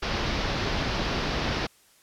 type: low-pass noise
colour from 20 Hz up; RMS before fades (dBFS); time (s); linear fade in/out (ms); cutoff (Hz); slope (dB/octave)
pink; -28; 0.02-1.67; 10; 5400; 48
effects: white hiss -59 dBFS RMS until 2.02 s + low-pass 12000 Hz 12 dB/octave